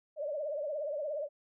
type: tone with vibrato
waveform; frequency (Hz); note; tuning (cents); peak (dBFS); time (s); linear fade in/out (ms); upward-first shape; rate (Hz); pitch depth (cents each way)
sine; 592; D5; +14; -33; 0.16-1.29; 50; triangle; 17; 130
effects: none